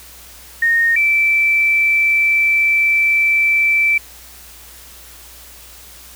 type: tone pair in turn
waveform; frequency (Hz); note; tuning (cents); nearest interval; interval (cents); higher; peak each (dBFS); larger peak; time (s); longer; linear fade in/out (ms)
sine; 1848 / 2328; A#6 / D7; -16 / -16; major third; 400; second; -11; neither; 0.62-0.96 / 0.96-3.98; second; 5
effects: added 60 Hz sine -45 dBFS peak until 6.15 s + white hiss -40 dBFS RMS until 6.15 s